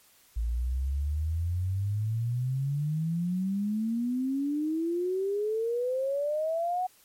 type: exponential sweep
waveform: sine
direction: up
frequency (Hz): 55 to 747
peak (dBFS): -26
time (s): 0.36-6.87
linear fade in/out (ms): 10
effects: white hiss -60 dBFS RMS until 7.04 s + MP3 64 kbps